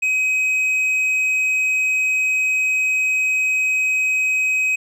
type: tone with tanh clipping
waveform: sine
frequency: 2530 Hz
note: D#7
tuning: 28 cents sharp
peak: -17 dBFS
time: 0.02-4.76 s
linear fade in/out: 10 ms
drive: 5 dB
effects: none